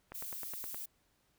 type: click train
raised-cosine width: 0.5 ms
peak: -30 dBFS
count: 7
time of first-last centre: 0.12-0.745 s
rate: 9.6 Hz
type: noise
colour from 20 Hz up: violet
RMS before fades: -43 dBFS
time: 0.14-0.86 s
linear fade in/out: 10 ms
effects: pink hiss -74 dBFS RMS until 1.38 s